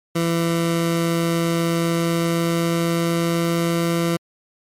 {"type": "tone with pitch glide", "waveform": "20% pulse", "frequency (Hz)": [167.6, 168.77], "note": ["E3", "E3"], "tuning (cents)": [29, 41], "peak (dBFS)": -13, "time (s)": [0.15, 4.17], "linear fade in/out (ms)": 10, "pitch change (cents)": 12, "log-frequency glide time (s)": [1.69, 3.92], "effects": ["MP3 64 kbps"]}